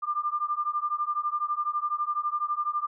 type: beating tone pair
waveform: sine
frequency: 1191 / 1203 Hz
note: D6 / D6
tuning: +24 / +41 cents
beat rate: 12 Hz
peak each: -29 dBFS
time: 0.02-2.87 s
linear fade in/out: 20 ms
effects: none